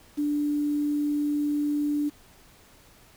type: tone with quantisation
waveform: sine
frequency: 293.7 Hz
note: D4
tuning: in tune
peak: -23 dBFS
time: 0.17-2.1 s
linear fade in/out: 20 ms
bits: 8
effects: pink hiss -55 dBFS RMS until 3.16 s